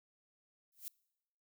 violet noise with exponential growth, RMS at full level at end -40 dBFS, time 0.72-0.88 s, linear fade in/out 1 ms, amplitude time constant 33 ms, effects noise-tail reverb RT60 0.9 s tail -25 dB re dry

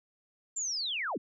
sine linear sweep, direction down, 7410 to 132 Hz, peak -31 dBFS, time 0.56-1.18 s, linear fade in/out 10 ms, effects none

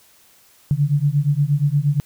sine beating tone pair, 140.4 / 148.9 Hz, C#3 / D3, +22 / +24 cents, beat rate 8.5 Hz, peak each -18 dBFS, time 0.71-2 s, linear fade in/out 0 ms, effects white hiss -53 dBFS RMS until 2.05 s

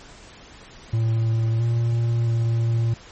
triangle tone with pitch steps, 113.2 / 116.8 / 115.4 Hz, A2 / A#2 / A#2, +50 / +4 / -17 cents, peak -16 dBFS, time 0.93-2.94 s, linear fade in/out 5 ms, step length 670 ms, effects pink hiss -45 dBFS RMS until 3.11 s + MP3 32 kbps

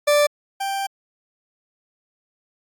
40% pulse tone pair in turn, 587.3 / 785.8 Hz, D5 / G5, 0 / +4 cents, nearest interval perfect fourth, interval 504 cents, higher second, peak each -13 / -22 dBFS, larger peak first, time 0.07-0.27 / 0.6-0.87 s, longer second, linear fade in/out 10 ms, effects AAC 64 kbps

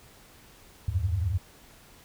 sine tone cluster, 78.7 / 91 / 101.8 Hz, D#2 / F#2 / G#2, +20 / -28 / -34 cents, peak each -29 dBFS, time 0.88-1.38 s, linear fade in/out 5 ms, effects pink hiss -54 dBFS RMS until 2.04 s

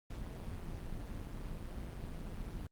brown noise with amplitude modulation, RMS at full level -40 dBFS, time 0.1-2.67 s, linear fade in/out 5 ms, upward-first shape sine, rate 177 Hz, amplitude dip 65%, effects Opus 48 kbps

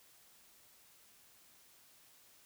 silence, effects white hiss -64 dBFS RMS until 2.45 s

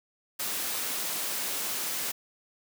white high-pass noise, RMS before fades -32 dBFS, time 0.39-2.12 s, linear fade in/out 10 ms, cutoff 170 Hz, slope 12 dB/octave, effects none

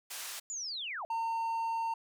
white band-pass noise, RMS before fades -42 dBFS, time 0.1-0.4 s, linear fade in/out 10 ms, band 810 to 11000 Hz, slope 12 dB/octave
sine linear sweep, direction down, 7160 to 591 Hz, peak -36 dBFS, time 0.5-1.05 s, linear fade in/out 0 ms
triangle tone, 911 Hz, A#5, 40 cents flat, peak -29 dBFS, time 1.1-1.94 s, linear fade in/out 5 ms
effects none

